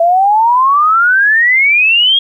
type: exponential sweep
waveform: sine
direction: up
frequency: 661 to 3300 Hz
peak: -6 dBFS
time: 0-2.19 s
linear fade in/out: 5 ms
effects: 8-bit